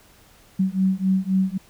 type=beating tone pair; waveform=sine; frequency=187.7 / 191.5 Hz; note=F#3 / G3; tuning=+25 / -40 cents; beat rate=3.8 Hz; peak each=-21 dBFS; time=0.59-1.58 s; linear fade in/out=10 ms; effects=pink hiss -53 dBFS RMS until 1.69 s